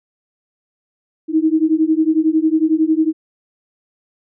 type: beating tone pair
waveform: sine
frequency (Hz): 311.1 / 322.1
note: D#4 / E4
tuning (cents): 0 / -40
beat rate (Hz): 11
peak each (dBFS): -15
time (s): 1.28-3.13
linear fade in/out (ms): 50
effects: none